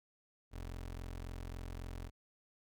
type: tone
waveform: 25% pulse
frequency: 43.65 Hz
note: F1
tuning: in tune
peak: -39 dBFS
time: 0.51-2.11 s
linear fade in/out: 50 ms
effects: none